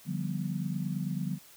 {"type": "chord", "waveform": "sine", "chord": "G dominant seventh", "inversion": "second", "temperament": "just", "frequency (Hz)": [147, 176.4, 196, 245], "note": ["D3", "F3", "G3", "B3"], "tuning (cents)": [2, 18, 0, -14], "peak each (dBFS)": [-35, -34, -36, -40], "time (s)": [0.05, 1.39], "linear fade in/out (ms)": 50, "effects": ["white hiss -55 dBFS RMS until 1.56 s", "high-pass 60 Hz 12 dB/octave"]}